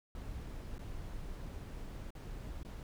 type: noise with dropouts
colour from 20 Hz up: brown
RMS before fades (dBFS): -44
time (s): 0.15-2.83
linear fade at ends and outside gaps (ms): 1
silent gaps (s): 0.782-0.792 / 2.105-2.151 / 2.631-2.649
effects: none